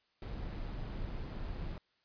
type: noise with amplitude modulation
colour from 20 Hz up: brown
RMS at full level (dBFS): -39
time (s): 0.22-1.78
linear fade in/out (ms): 2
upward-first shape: sine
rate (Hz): 144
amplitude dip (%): 30
effects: white hiss -75 dBFS RMS until 2.04 s + resampled to 11025 Hz

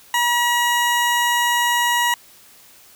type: tone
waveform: 20% pulse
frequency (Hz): 960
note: B5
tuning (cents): -49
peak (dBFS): -11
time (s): 0.14-2.14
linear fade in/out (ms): 2
effects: white hiss -48 dBFS RMS until 2.95 s

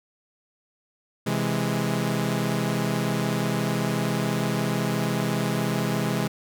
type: chord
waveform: sawtooth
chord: C augmented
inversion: none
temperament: equal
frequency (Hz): 130.81 / 164.81 / 207.7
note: C3 / E3 / G#3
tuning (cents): 0 / 0 / 0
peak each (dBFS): -24 / -24 / -23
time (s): 1.26-6.28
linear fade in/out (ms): 10
effects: none

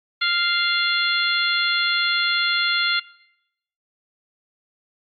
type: harmonic tone with a mistuned harmonic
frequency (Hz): 697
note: F5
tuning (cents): -4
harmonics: 2 / 3 / 4 / 5 / 6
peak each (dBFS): -23 / -24 / -28 / -25 / -25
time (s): 0.21-3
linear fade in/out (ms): 10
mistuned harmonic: 5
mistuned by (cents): -26
effects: noise-tail reverb RT60 0.8 s tail -20 dB re dry + AAC 64 kbps

